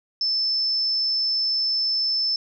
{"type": "tone", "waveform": "sine", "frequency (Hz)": 5274, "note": "E8", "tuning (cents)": 0, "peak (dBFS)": -20, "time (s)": [0.21, 2.36], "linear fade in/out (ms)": 2, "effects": []}